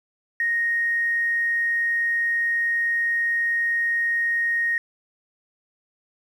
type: tone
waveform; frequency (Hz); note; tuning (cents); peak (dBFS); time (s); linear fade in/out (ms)
triangle; 1864.7; A#6; 0; -16; 0.4-4.78; 2
effects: tanh soft clip ceiling -18 dBFS